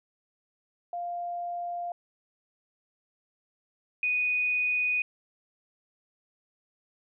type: tone pair in turn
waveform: sine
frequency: 698.5 / 2481 Hz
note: F5 / D#7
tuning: 0 / -6 cents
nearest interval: octave + minor seventh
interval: 2194 cents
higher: second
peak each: -31 / -24 dBFS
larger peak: second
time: 0.93-1.92 / 4.03-5.02 s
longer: neither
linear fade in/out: 2 ms
effects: none